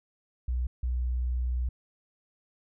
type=tone pair in turn; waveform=sine; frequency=61.74 / 61.74 Hz; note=B1 / B1; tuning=0 / 0 cents; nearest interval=unison; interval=0 cents; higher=neither; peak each=-26 dBFS; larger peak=neither; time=0.48-0.67 / 0.83-1.69 s; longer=second; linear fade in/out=5 ms; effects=none